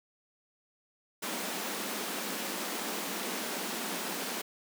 pink high-pass noise, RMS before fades -36 dBFS, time 1.22-4.42 s, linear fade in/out 10 ms, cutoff 180 Hz, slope 96 dB/octave, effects none

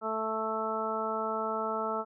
harmonic tone, 220 Hz, A3, in tune, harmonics 1 / 2 / 3 / 4 / 5 / 6, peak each -40 / -36 / -36 / -37 / -40 / -34 dBFS, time 0.01-2.05 s, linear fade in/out 50 ms, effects none

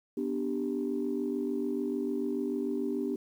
sine chord, G major, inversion first, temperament equal, 246.9 / 293.7 / 392 Hz, B3 / D4 / G4, 0 / 0 / 0 cents, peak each -33 dBFS, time 0.17-3.16 s, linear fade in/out 5 ms, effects tanh soft clip ceiling -21 dBFS + 10-bit

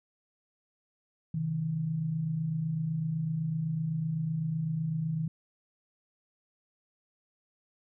sine tone pair together, 132.08 / 160 Hz, C3 / D#3, +17 / +49 cents, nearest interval minor third, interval 332 cents, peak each -37 / -29 dBFS, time 1.34-5.28 s, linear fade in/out 5 ms, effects none

